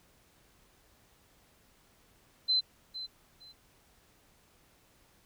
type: tone with echo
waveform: sine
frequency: 4064 Hz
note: B7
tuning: 49 cents sharp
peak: -24 dBFS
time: 2.48-2.61 s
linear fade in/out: 20 ms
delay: 460 ms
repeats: 2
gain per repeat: -13 dB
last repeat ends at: 3.53 s
effects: pink hiss -65 dBFS RMS until 5.25 s